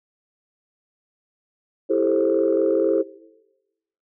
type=chord; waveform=sine; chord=A minor seventh; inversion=second; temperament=just; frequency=330 / 396 / 440 / 528 Hz; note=E4 / G4 / A4 / C5; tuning=+2 / +18 / 0 / +16 cents; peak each=-22 dBFS; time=1.89-3.03 s; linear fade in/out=20 ms; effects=noise-tail reverb RT60 1.0 s tail -19 dB re dry + tanh soft clip ceiling -9 dBFS

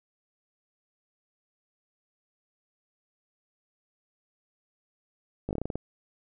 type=slowing click train; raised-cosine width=2 ms; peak=-18 dBFS; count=9; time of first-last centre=5.49-5.756 s; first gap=18 ms; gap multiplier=1.17; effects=none

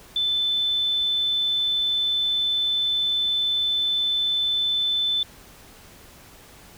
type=tone; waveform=sine; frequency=3520 Hz; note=A7; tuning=in tune; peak=-20 dBFS; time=0.16-5.23 s; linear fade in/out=2 ms; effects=pink hiss -48 dBFS RMS until 6.77 s

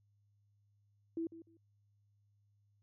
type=tone with echo; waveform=sine; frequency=330 Hz; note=E4; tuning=2 cents sharp; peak=-35 dBFS; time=1.17-1.27 s; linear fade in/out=2 ms; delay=150 ms; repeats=2; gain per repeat=-14 dB; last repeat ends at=1.57 s; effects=added 102 Hz sine -70 dBFS peak until 2.82 s

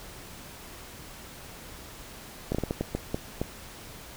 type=slowing click train; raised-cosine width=2 ms; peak=-14 dBFS; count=9; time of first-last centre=2.52-3.416 s; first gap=27 ms; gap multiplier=1.39; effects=pink hiss -45 dBFS RMS until 4.16 s

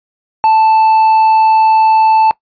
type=tone; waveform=triangle; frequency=880 Hz; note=A5; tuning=in tune; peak=-4 dBFS; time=0.44-2.31 s; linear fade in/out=0 ms; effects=noise-tail reverb RT60 0.1 s tail -20 dB re dry + resampled to 11025 Hz

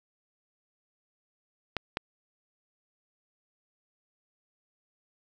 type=clicks; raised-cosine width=0.3 ms; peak=-13 dBFS; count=2; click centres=1.767 / 1.971 s; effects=none

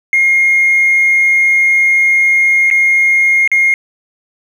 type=tone with dropouts; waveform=triangle; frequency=2137 Hz; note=C7; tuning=36 cents sharp; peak=-4 dBFS; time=0.13-3.74 s; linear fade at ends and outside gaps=1 ms; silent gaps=2.702-2.711 / 3.476-3.516 s; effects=tanh soft clip ceiling -4 dBFS

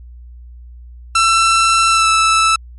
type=tone with pitch glide; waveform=sawtooth; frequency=1339 to 1316 Hz; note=E6 to E6; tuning=+27 to -3 cents; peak=-6 dBFS; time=1.15-2.56 s; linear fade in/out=5 ms; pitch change=-30 cents; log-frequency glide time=1.89-2.08 s; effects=added 60 Hz sine -33 dBFS peak until 2.78 s + MP3 48 kbps

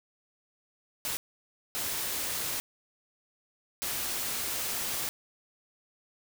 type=noise bursts at uneven times; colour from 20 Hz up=white; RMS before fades=-33 dBFS; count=3; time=1.05-1.17 / 1.75-2.6 / 3.82-5.09 s; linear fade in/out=0 ms; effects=none

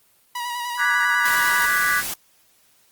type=tone with vibrato; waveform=sawtooth; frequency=966 Hz; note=B5; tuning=39 cents flat; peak=-22 dBFS; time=0.35-1.66 s; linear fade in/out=5 ms; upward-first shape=square; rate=10 Hz; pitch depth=25 cents each way
type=chord; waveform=sine; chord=G# half-diminished seventh; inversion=second; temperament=equal; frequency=1174.7 / 1480 / 1661.2 / 1975.5 Hz; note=D6 / F#6 / G#6 / B6; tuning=0 / 0 / 0 / 0 cents; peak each=-25 / -22 / -22 / -24 dBFS; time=0.77-2.03 s; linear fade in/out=50 ms
type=noise; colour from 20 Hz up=white; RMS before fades=-28 dBFS; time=1.25-2.14 s; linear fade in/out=5 ms
effects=white hiss -59 dBFS RMS until 2.91 s + Opus 24 kbps

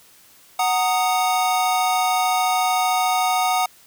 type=chord; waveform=square; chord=D# minor; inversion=first; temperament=equal with one note detuned; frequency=740 / 924.8 / 1244.5 Hz; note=F#5 / A#5 / D#6; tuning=0 / -14 / 0 cents; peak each=-20 / -26 / -25 dBFS; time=0.59-3.66 s; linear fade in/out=5 ms; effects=white hiss -51 dBFS RMS until 3.86 s

